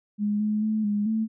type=tone with pitch steps; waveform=sine; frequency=207.6 / 212.2 / 216.6 / 206.6 / 220.6 Hz; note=G#3 / G#3 / A3 / G#3 / A3; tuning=0 / +38 / -27 / -9 / +5 cents; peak=-22 dBFS; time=0.18-1.28 s; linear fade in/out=50 ms; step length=220 ms; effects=none